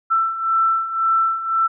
sine beating tone pair, 1333 / 1334.9 Hz, E6 / E6, +19 / +21 cents, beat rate 1.9 Hz, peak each -22 / -17 dBFS, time 0.1-1.68 s, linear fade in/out 20 ms, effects none

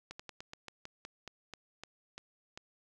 slowing click train, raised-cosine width 0.2 ms, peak -27 dBFS, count 13, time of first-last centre 0.11-2.575 s, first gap 85 ms, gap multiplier 1.15, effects none

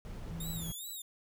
brown noise, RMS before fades -43 dBFS, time 0.05-0.72 s, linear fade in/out 0 ms
sine tone, 164.81 Hz, E3, in tune, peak -39 dBFS, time 0.31-0.71 s, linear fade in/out 0 ms
5% pulse tone with vibrato, 3617 Hz, A7, 47 cents sharp, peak -34 dBFS, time 0.4-1.02 s, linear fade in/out 5 ms, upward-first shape sine, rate 2.5 Hz, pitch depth 150 cents each way
effects none

